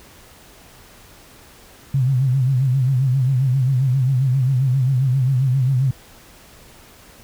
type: tone with vibrato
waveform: sine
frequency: 130.81 Hz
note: C3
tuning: in tune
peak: -14 dBFS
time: 1.94-5.91 s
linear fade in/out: 5 ms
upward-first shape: sine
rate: 7.5 Hz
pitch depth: 100 cents each way
effects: pink hiss -46 dBFS RMS until 7.23 s